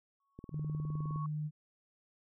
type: tone with exponential growth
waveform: sine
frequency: 1108.7 Hz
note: C#6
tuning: in tune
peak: -40 dBFS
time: 0.2-1.26 s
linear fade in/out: 2 ms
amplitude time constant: 230 ms
type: click train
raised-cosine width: 3 ms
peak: -33 dBFS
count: 16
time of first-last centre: 0.39-1.159 s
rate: 19.5 Hz
type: tone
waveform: sine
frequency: 151.6 Hz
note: D#3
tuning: 45 cents flat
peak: -34 dBFS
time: 0.51-1.51 s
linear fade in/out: 50 ms
effects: none